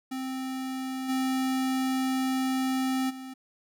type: tone with level steps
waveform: square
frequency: 261.6 Hz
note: C4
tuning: in tune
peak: -32 / -26 / -39 dBFS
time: 0.11-3.34 s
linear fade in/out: 10 ms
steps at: 1.08 / 3.09 s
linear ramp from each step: 20 ms
effects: none